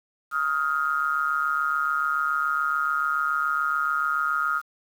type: ring-modulated tone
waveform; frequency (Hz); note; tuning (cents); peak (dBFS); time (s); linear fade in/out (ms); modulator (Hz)
triangle; 73.5; D2; +2; -17; 0.31-4.62; 50; 1330
effects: 8-bit